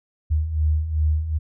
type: beating tone pair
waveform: sine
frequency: 75.3 / 77.9 Hz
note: D2 / D#2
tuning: +44 / +3 cents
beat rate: 2.6 Hz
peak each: -25 / -19 dBFS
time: 0.3-1.39 s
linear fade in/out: 20 ms
effects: none